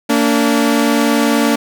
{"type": "tone pair together", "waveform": "sawtooth", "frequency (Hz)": [228.8, 288.3], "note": ["A#3", "D4"], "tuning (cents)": [-32, -32], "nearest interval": "major third", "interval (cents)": 400, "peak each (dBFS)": -10, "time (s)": [0.09, 1.56], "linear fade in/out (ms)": 10, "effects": []}